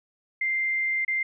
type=tone with dropouts; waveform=sine; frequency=2093 Hz; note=C7; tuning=in tune; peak=-23 dBFS; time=0.41-1.23 s; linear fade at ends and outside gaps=5 ms; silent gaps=1.049-1.079 s; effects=none